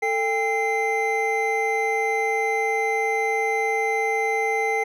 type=tone cluster; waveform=triangle; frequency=444.2 / 799 / 2073 Hz; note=A4 / G5 / C7; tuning=+16 / +33 / -17 cents; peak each=-23 dBFS; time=0.02-4.84 s; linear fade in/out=10 ms; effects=none